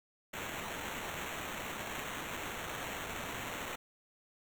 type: noise with sample-and-hold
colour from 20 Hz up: white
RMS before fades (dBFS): -41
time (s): 0.33-3.76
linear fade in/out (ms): 10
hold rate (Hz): 4900
effects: none